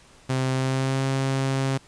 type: tone with pitch glide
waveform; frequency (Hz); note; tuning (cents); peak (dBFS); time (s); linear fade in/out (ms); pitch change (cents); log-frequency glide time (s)
sawtooth; 130.81 to 134.33; C3 to C3; 0 to +46; -18; 0.29-1.78; 10; +46; 0.52-1.03
effects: pink hiss -53 dBFS RMS until 1.87 s + resampled to 22050 Hz